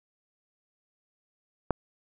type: click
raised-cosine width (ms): 1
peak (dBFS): -10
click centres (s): 1.707
effects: none